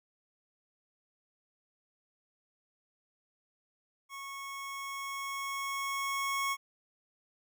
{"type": "tone with level ramp", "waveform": "25% pulse", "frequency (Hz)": 1100, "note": "C#6", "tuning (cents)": -14, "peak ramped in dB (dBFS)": [-38, -26], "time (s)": [4.09, 6.57], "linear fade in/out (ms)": 50, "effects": []}